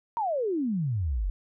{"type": "exponential sweep", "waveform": "sine", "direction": "down", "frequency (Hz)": [964, 42], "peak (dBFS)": -25, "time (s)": [0.17, 1.3], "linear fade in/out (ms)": 0, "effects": []}